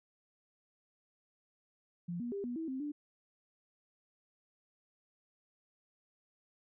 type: tone with pitch steps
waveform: sine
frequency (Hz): 173.4 / 239.8 / 399.2 / 243.2 / 324.1 / 262.5 / 294.1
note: F3 / A#3 / G4 / B3 / E4 / C4 / D4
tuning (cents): -12 / +49 / +32 / -26 / -29 / +6 / +3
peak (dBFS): -36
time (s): 2.08-2.92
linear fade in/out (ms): 10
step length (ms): 120
effects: none